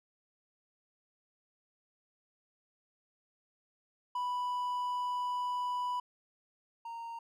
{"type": "tone pair in turn", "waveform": "triangle", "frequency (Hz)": [987.8, 925.4], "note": ["B5", "A#5"], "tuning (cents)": [0, -13], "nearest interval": "minor second", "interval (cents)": 113, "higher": "first", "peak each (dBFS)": [-30, -38], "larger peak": "first", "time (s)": [[4.15, 6], [6.85, 7.19]], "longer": "first", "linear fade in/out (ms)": 5, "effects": []}